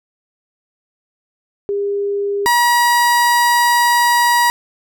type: tone pair in turn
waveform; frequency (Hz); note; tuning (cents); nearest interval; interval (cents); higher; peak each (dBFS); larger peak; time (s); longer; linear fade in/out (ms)
sine / 30% pulse; 403.2 / 959; G4 / A#5; +49 / +49; octave + minor third; 1500; second; -16 / -8; second; 1.69-2.46 / 2.46-4.5; second; 0
effects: none